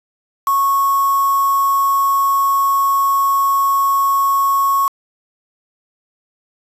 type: tone with quantisation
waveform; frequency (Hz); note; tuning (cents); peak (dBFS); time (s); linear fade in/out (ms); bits
sine; 1100; C#6; -14; -12; 0.47-4.88; 2; 4
effects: resampled to 32000 Hz